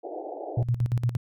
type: band-pass noise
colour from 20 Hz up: white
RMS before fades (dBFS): -36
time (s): 0.03-0.64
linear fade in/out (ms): 20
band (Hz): 300 to 790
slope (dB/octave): 96
type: tone with tremolo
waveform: sine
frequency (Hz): 120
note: B2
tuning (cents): -49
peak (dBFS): -20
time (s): 0.57-1.17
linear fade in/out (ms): 5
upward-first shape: square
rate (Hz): 8.6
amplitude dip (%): 75
effects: none